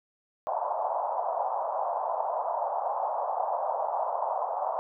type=band-pass noise; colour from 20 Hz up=pink; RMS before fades=-30 dBFS; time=0.47-4.79 s; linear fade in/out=0 ms; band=610 to 990 Hz; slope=48 dB/octave; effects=none